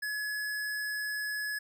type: tone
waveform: square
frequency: 1697 Hz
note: G#6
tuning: 37 cents sharp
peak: -33 dBFS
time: 0.02-1.59 s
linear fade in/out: 10 ms
effects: none